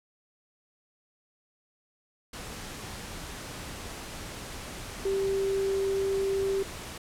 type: tone in noise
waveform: sine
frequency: 390 Hz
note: G4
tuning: 9 cents flat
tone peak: -25 dBFS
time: 5.05-6.63 s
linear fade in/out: 5 ms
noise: pink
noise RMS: -40 dBFS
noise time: 2.33-6.98 s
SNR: +12 dB
effects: low-pass 11000 Hz 12 dB/octave